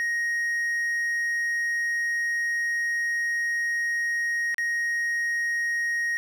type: tone with dropouts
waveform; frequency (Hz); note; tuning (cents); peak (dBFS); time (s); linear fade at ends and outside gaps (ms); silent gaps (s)
triangle; 1875; A#6; +10; -22; 0-6.17; 0; 4.544-4.582
effects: none